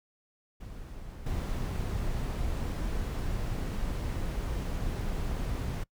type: noise with level steps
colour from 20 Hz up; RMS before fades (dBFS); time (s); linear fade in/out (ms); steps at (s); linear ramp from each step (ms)
brown; -43 / -32; 0.6-5.84; 10; 1.26; 5
effects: noise-tail reverb RT60 0.1 s tail -24 dB re dry